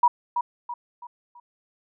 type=tone with echo; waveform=sine; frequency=963 Hz; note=B5; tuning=44 cents flat; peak=-13 dBFS; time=0.03-0.08 s; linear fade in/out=5 ms; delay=330 ms; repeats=4; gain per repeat=-8 dB; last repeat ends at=1.4 s; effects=none